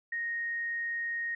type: tone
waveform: sine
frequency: 1864.7 Hz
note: A#6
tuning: in tune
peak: -31 dBFS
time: 0.12-1.35 s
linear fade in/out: 5 ms
effects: none